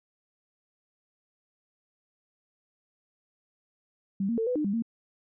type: tone with pitch steps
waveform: sine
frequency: 195.4 / 232.8 / 449.3 / 498 / 302.7 / 199.7 / 229.9 Hz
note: G3 / A#3 / A4 / B4 / D#4 / G3 / A#3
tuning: -5 / -2 / +36 / +14 / -48 / +32 / -24 cents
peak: -25 dBFS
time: 4.2-4.823 s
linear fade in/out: 5 ms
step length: 89 ms
effects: none